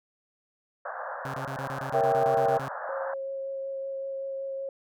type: band-pass noise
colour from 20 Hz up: pink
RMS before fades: -36 dBFS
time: 0.85-3.14 s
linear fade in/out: 5 ms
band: 510 to 1700 Hz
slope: 96 dB/octave
type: tone bursts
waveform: sawtooth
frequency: 135.1 Hz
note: C#3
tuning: 44 cents flat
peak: -31 dBFS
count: 13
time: 1.25-2.685 s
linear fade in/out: 2 ms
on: 91 ms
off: 21 ms
type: chord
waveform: sine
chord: A# diminished seventh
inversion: none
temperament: equal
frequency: 466.2 / 554.4 / 659.3 / 784 Hz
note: A#4 / C#5 / E5 / G5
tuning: 0 / 0 / 0 / 0 cents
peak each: -27 / -29 / -27 / -25 dBFS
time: 1.93-2.59 s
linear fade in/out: 20 ms
type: tone with vibrato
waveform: sine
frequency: 542 Hz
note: C#5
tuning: 39 cents flat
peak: -31 dBFS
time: 2.89-4.69 s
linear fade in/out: 2 ms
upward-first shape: sine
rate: 5.3 Hz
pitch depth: 9 cents each way
effects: none